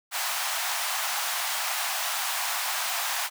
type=high-pass noise; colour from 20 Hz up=pink; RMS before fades=-29 dBFS; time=0.11-3.3 s; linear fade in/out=50 ms; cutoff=700 Hz; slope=48 dB/octave; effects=none